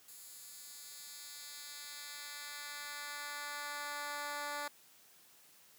10% pulse tone with high-pass filter sweep, 291 Hz, D4, 16 cents flat, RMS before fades -45 dBFS, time 0.08-4.68 s, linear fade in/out 5 ms, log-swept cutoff 8800 to 640 Hz, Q 0.75, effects white hiss -63 dBFS RMS until 5.78 s + high-pass 100 Hz 12 dB/octave

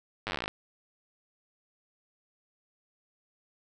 slowing click train, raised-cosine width 0.3 ms, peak -16 dBFS, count 16, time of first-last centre 0.27-0.479 s, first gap 9 ms, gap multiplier 1.06, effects none

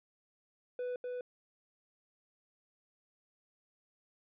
triangle tone with echo, 495.7 Hz, B4, 6 cents sharp, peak -33 dBFS, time 0.79-0.96 s, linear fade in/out 2 ms, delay 250 ms, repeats 1, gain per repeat -2 dB, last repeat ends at 1.21 s, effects resampled to 8000 Hz

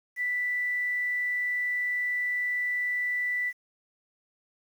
sine tone with quantisation, 1975.5 Hz, B6, in tune, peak -26 dBFS, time 0.16-3.53 s, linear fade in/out 50 ms, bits 9, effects none

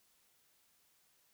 silence, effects white hiss -72 dBFS RMS until 1.33 s

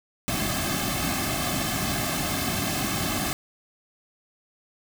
pink noise with comb filter, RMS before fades -27 dBFS, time 0.28-3.33 s, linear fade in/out 0 ms, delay 2.1 ms, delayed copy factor -1, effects none

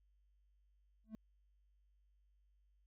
triangle tone with exponential growth, 219 Hz, A3, 8 cents flat, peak -39 dBFS, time 1.04-1.15 s, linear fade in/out 0 ms, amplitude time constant 22 ms, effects added 50 Hz sine -70 dBFS peak until 2.86 s

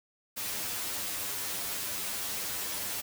white noise with comb filter, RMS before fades -35 dBFS, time 0.36-3.02 s, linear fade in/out 20 ms, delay 10 ms, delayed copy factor +0.8, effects none

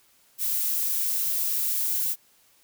violet noise, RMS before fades -26 dBFS, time 0.38-2.16 s, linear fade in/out 50 ms, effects white hiss -61 dBFS RMS until 2.63 s

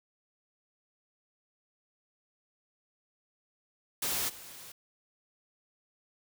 white noise with level steps, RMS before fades -32 / -48 dBFS, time 4.02-4.72 s, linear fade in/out 5 ms, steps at 4.28 s, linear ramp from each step 20 ms, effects none

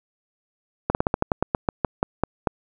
slowing click train, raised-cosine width 1 ms, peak -5 dBFS, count 14, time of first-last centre 0.9-2.472 s, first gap 49 ms, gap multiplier 1.14, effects none

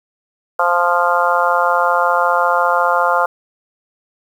harmonic tone, 174.61 Hz, F3, in tune, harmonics 3 / 4 / 5 / 6 / 7 / 8, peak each -19 / -19 / -19 / -19 / -19 / -19 dBFS, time 0.59-3.26 s, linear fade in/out 5 ms, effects 7-bit

